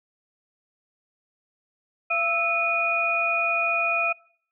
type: tone cluster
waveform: sine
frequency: 681 / 1313 / 2464 Hz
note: F5 / E6 / D#7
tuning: -44 / -7 / -17 cents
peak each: -28 / -28 / -22 dBFS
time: 2.1-4.13 s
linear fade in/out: 10 ms
effects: noise-tail reverb RT60 0.6 s tail -23 dB re dry